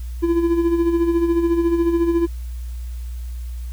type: tone with tremolo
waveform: triangle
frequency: 338 Hz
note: E4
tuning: 43 cents sharp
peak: -11 dBFS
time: 0.22-2.27 s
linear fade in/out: 20 ms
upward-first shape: sine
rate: 14 Hz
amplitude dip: 55%
effects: added 60 Hz sine -26 dBFS peak until 3.72 s + white hiss -50 dBFS RMS until 3.72 s